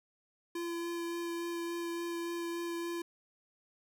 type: tone with vibrato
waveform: square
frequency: 340.7 Hz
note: F4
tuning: 43 cents flat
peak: -36 dBFS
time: 0.55-3.02 s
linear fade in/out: 5 ms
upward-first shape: sine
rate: 3.5 Hz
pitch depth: 10 cents each way
effects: 12-bit